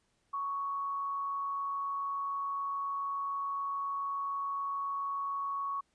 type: tone with amplitude modulation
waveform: sine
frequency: 1112 Hz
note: C#6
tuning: 5 cents sharp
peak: -31 dBFS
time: 0.33-5.81 s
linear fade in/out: 10 ms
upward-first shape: sine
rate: 167 Hz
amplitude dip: 30%
effects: pink hiss -75 dBFS RMS until 5.94 s + resampled to 22050 Hz